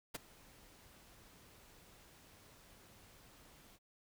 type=noise with ADSR envelope; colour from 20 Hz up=pink; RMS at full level=-39 dBFS; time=0.14-3.79 s; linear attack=13 ms; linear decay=17 ms; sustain=-23 dB; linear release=44 ms; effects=none